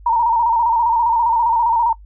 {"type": "tone with vibrato", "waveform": "sine", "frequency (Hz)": 930, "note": "A#5", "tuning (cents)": -4, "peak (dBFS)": -12, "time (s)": [0.06, 1.93], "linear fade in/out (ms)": 5, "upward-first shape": "square", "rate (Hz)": 15, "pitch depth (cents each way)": 48, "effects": ["noise-tail reverb RT60 0.1 s tail -19 dB re dry", "added 50 Hz sine -38 dBFS peak until 2.05 s"]}